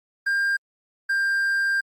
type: tone pair in turn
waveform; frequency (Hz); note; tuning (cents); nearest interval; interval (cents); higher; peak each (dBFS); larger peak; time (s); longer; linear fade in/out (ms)
triangle; 1600 / 1591.3; G6 / G6; +35 / +26; unison; 9; first; -18; neither; 0.26-0.57 / 1.09-1.81; second; 10
effects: Opus 32 kbps